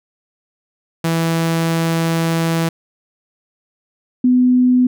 sawtooth / sine tone pair in turn, 164.81 / 250.5 Hz, E3 / B3, 0 / +25 cents, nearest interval perfect fifth, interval 725 cents, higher second, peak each -11 / -9 dBFS, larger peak second, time 1.04-2.69 / 4.24-4.87 s, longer first, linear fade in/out 5 ms, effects none

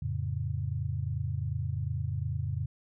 sine chord, F augmented, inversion none, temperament equal, 87.31 / 110 / 138.59 Hz, F2 / A2 / C#3, 0 / 0 / 0 cents, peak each -34 dBFS, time 0.02-2.66 s, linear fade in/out 5 ms, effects none

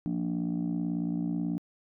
sine chord, Bb major, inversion second, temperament just, 174.81 / 233.1 / 291.4 Hz, F3 / Bb3 / D4, +2 / 0 / -13 cents, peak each -30 / -32 / -31 dBFS, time 0.06-1.58 s, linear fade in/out 0 ms, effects tanh soft clip ceiling -23 dBFS

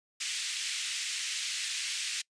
pink band-pass noise, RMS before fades -35 dBFS, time 0.2-2.22 s, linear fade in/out 10 ms, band 2200 to 8800 Hz, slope 24 dB/octave, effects noise-tail reverb RT60 0.1 s tail -24 dB re dry + resampled to 22050 Hz

